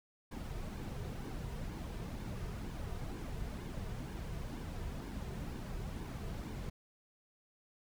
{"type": "noise with flanger", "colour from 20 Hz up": "brown", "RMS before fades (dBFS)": -42, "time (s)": [0.31, 6.7], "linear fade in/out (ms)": 10, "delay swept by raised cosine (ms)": [1.5, 3.7], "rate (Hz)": 2.1, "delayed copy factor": -0.5, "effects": []}